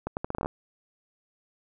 accelerating click train, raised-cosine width 1 ms, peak -16 dBFS, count 10, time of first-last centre 0.07-0.459 s, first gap 99 ms, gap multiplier 0.77, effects none

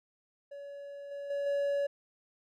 triangle tone with level steps, 566 Hz, C#5, 36 cents sharp, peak -40 / -36 / -29 / -26 dBFS, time 0.51-1.87 s, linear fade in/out 10 ms, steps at 1.11 / 1.3 / 1.46 s, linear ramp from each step 5 ms, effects none

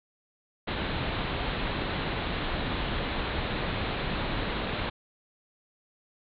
pink low-pass noise, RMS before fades -31 dBFS, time 0.67-4.9 s, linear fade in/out 10 ms, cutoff 4100 Hz, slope 96 dB/octave, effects none

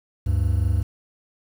triangle tone pair together, 73.32 / 98 Hz, D2 / G2, -2 / 0 cents, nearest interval perfect fourth, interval 502 cents, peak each -19 dBFS, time 0.26-0.83 s, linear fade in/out 10 ms, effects 8-bit

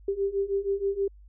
sine beating tone pair, 392 / 398.3 Hz, G4 / G4, 0 / +28 cents, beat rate 6.3 Hz, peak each -29 / -27 dBFS, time 0.08-1.08 s, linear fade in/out 5 ms, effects added 50 Hz sine -48 dBFS peak until 1.28 s

